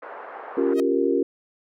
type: band-pass noise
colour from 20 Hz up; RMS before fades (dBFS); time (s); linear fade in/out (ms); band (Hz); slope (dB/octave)
pink; -38; 0.02-0.74; 5; 480 to 1500; 24
type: chord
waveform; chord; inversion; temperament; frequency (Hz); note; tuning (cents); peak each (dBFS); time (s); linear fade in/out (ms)
sine; G half-diminished seventh; second; equal; 277.2 / 349.2 / 392 / 466.2; Db4 / F4 / G4 / Bb4; 0 / 0 / 0 / 0; -24; 0.57-1.23; 5
type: tone with exponential growth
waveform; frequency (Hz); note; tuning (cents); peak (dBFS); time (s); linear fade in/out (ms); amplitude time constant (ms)
sawtooth; 630; D#5; +21; -23; 0.72-0.8; 1; 17
effects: none